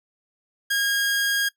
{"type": "tone", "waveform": "sawtooth", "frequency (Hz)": 1630, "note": "G#6", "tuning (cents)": -33, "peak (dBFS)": -17, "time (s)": [0.7, 1.49], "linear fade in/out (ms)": 10, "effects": ["noise-tail reverb RT60 0.1 s tail -20 dB re dry"]}